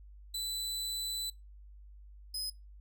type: tone pair in turn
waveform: sawtooth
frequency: 3992 / 5050 Hz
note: B7 / D#8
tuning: +18 / +25 cents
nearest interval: major third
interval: 407 cents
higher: second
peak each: -32 / -33 dBFS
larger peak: first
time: 0.34-1.3 / 2.34-2.5 s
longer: first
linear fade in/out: 5 ms
effects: noise-tail reverb RT60 0.2 s tail -20 dB re dry + added 50 Hz sine -50 dBFS peak until 2.8 s